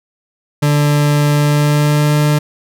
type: tone with pitch glide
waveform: 40% pulse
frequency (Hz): 146.83 to 148.97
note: D3 to D3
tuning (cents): 0 to +25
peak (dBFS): -9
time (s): 0.62-2.39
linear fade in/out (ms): 10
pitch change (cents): +25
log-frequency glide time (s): 1.36-2.17
effects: none